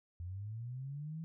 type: linear sweep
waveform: sine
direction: up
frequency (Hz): 84.4 to 164.81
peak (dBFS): -40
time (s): 0.2-1.24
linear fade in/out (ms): 0
effects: none